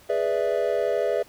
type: chord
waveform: triangle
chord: E dominant seventh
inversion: first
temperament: equal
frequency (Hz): 415.3 / 493.9 / 587.3 / 659.3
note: G#4 / B4 / D5 / E5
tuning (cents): 0 / 0 / 0 / 0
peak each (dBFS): -25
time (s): 0.09-1.23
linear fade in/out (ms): 10
effects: pink hiss -53 dBFS RMS until 1.28 s